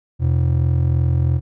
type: ring-modulated tone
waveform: triangle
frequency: 106.3 Hz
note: G#2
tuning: 41 cents sharp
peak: -9 dBFS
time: 0.19-1.41 s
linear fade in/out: 50 ms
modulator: 21.5 Hz
effects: none